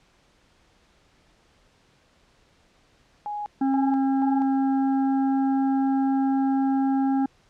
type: tone bursts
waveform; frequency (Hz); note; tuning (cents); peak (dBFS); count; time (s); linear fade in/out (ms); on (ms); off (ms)
sine; 830.6; G#5; 0; -28; 3; 3.26-4.42; 0; 200; 280
type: harmonic tone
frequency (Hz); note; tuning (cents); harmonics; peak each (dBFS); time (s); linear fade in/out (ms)
269.6; C#4; -48; 1 / 3 / 5 / 6; -20 / -28 / -44 / -46; 3.61-7.26; 5
effects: pink hiss -61 dBFS RMS until 7.49 s + low-pass 6000 Hz 12 dB/octave